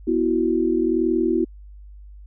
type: chord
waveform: sine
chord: B suspended fourth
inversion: none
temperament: just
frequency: 246.9 / 329.3 / 370.4 Hz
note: B3 / E4 / F#4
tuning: 0 / -2 / +2 cents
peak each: -24 / -20 / -22 dBFS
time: 0.07-1.45 s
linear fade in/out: 10 ms
effects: added 50 Hz sine -39 dBFS peak until 2.26 s